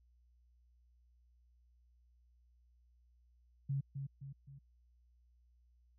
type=tone with echo; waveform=sine; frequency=137.8 Hz; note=C#3; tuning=10 cents flat; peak=-33 dBFS; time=3.69-3.81 s; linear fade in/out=10 ms; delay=260 ms; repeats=3; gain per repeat=-6 dB; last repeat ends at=4.59 s; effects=added 60 Hz sine -66 dBFS peak until 5.98 s